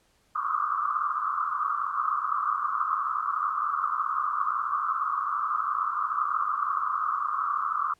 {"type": "band-pass noise", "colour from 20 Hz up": "white", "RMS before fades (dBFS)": -28, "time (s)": [0.35, 7.94], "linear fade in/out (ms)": 10, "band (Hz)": [1100, 1300], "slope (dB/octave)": 96, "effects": ["pink hiss -66 dBFS RMS until 7.99 s", "low-pass 11000 Hz 12 dB/octave"]}